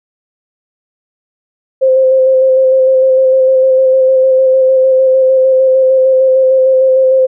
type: tone with vibrato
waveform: sine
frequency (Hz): 523.3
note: C5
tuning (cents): 0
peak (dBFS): -5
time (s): 1.81-7.27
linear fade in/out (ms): 20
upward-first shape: square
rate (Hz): 6.6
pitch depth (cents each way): 14
effects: none